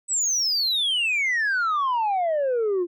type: exponential sweep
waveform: sine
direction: down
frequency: 8120 to 338.3 Hz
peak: -18 dBFS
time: 0.08-2.87 s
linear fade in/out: 50 ms
effects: tanh soft clip ceiling -19 dBFS